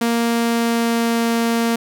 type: tone with pitch glide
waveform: sawtooth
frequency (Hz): 233.1 to 231.4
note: A#3 to A#3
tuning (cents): 0 to -13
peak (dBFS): -12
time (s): 0.01-1.76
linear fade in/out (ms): 5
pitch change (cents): -13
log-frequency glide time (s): 0.28-1.3
effects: none